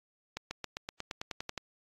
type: accelerating click train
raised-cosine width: 0.2 ms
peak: -19 dBFS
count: 12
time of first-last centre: 0.37-1.577 s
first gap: 140 ms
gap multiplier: 0.95
effects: AAC 32 kbps